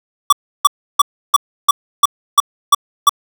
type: tone bursts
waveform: square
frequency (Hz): 1149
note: D6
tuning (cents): -38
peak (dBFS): -5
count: 9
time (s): 0.3-3.094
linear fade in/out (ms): 5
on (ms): 26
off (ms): 320
effects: none